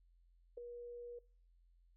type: tone with ADSR envelope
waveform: sine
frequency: 480.3 Hz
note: B4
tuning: 48 cents flat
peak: -40 dBFS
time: 0.57-1.19 s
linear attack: 8 ms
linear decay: 4 ms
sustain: -7 dB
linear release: 6 ms
effects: noise-tail reverb RT60 0.4 s tail -22 dB re dry + added 43 Hz sine -66 dBFS peak until 1.96 s